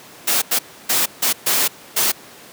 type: noise bursts at uneven times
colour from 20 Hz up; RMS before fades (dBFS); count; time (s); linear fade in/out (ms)
white; -17; 6; 0.27-0.42 / 0.51-0.59 / 0.89-1.06 / 1.22-1.33 / 1.46-1.68 / 1.96-2.12; 10
effects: pink hiss -41 dBFS RMS until 2.52 s + high-pass 200 Hz 12 dB/octave